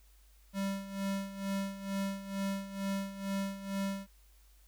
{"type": "tone with tremolo", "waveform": "square", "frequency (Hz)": 196, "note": "G3", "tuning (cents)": 0, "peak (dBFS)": -32, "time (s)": [0.53, 4.07], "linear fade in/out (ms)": 50, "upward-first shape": "sine", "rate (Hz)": 2.2, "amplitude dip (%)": 75, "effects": ["added 50 Hz sine -59 dBFS peak until 4.67 s", "white hiss -68 dBFS RMS until 4.67 s"]}